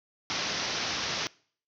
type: low-pass noise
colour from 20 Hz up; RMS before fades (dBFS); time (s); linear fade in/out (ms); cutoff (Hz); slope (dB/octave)
white; -32; 0.3-1.27; 0; 6100; 96
effects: noise-tail reverb RT60 0.5 s tail -23 dB re dry + high-pass 80 Hz 12 dB/octave